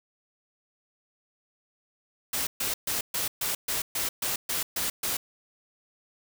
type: noise bursts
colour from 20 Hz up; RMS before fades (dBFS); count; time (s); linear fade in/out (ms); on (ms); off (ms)
white; -29; 11; 2.33-5.17; 5; 140; 130
effects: none